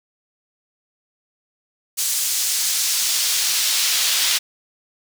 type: noise with high-pass filter sweep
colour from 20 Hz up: brown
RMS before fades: -20 dBFS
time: 1.97-4.39 s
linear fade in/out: 20 ms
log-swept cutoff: 6800 to 3700 Hz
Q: 0.99
effects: none